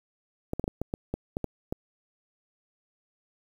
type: clicks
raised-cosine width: 2 ms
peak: -16 dBFS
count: 10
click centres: 0.534 / 0.596 / 0.641 / 0.679 / 0.816 / 0.939 / 1.14 / 1.369 / 1.443 / 1.725 s
effects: 8-bit